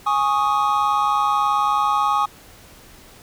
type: chord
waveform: triangle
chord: Ab suspended fourth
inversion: none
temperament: just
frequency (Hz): 830.6 / 1107.5 / 1245.9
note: Ab5 / Db6 / Eb6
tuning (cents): 0 / -2 / +2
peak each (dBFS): -19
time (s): 0.06-2.26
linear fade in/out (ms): 10
effects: pink hiss -46 dBFS RMS until 3.22 s